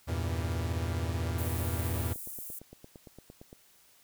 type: chord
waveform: 45% pulse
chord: E diminished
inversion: none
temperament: equal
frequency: 82.41 / 98 / 116.54 Hz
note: E2 / G2 / Bb2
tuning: 0 / 0 / 0 cents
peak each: -32 / -38 / -36 dBFS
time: 0.07-2.14 s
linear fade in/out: 20 ms
type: click train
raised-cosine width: 2 ms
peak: -34 dBFS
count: 20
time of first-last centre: 1.36-3.529 s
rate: 8.76 Hz
type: high-pass noise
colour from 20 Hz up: white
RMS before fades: -42 dBFS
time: 1.38-2.59 s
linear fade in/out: 5 ms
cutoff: 8600 Hz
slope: 24 dB/octave
effects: white hiss -62 dBFS RMS until 4.03 s